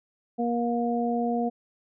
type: harmonic tone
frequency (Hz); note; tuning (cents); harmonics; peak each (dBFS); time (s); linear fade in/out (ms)
236.9; A#3; +28; 1 / 2 / 3; -26 / -30 / -29; 0.38-1.5; 20
effects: none

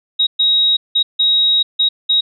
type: tone bursts at uneven times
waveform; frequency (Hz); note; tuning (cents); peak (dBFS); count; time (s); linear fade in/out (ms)
sine; 3800; A#7; +33; -10; 6; 0.19-0.27 / 0.39-0.77 / 0.95-1.03 / 1.19-1.63 / 1.79-1.89 / 2.09-2.21; 10
effects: none

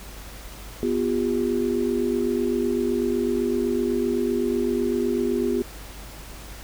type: tone cluster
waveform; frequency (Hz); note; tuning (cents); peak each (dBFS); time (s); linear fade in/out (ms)
sine; 247.6 / 352.2 / 400.1; B3 / F4 / G4; +5 / +15 / +35; -25; 0.83-5.62; 0
effects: added 50 Hz sine -40 dBFS peak until 6.63 s + pink hiss -42 dBFS RMS until 6.63 s

